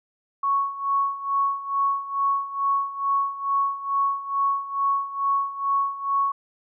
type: tone with tremolo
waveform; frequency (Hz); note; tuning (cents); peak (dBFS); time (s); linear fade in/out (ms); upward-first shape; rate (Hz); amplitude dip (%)
sine; 1108.7; C#6; 0; -18; 0.43-6.32; 5; sine; 2.3; 80
effects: none